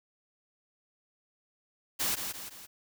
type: noise with echo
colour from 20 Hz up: white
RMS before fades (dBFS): -30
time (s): 1.99-2.16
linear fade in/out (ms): 20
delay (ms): 170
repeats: 3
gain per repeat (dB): -6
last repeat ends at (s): 2.67
effects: none